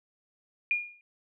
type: tone with exponential decay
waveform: sine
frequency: 2425 Hz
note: D#7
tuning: 45 cents flat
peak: -21 dBFS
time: 0.71-1.01 s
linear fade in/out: 1 ms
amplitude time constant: 65 ms
effects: none